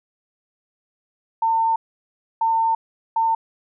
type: tone bursts at uneven times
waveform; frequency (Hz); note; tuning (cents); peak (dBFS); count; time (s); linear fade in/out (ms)
sine; 903; A5; +45; -16; 3; 1.42-1.76 / 2.41-2.75 / 3.16-3.35; 5
effects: none